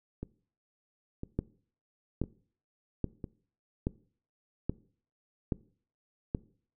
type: two click trains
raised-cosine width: 3 ms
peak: -16 / -24 dBFS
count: 7 / 4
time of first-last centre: 1.39-6.349 / 0.23-3.242 s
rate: 1.21 / 0.996 Hz
effects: noise-tail reverb RT60 0.5 s tail -21 dB re dry